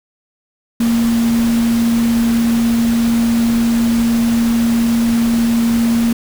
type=tone in noise; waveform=sine; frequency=232.1 Hz; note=A#3; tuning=7 cents flat; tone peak=-11 dBFS; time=0.8-6.13 s; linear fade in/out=5 ms; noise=pink; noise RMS=-26 dBFS; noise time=0.8-6.13 s; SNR=+12 dB; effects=none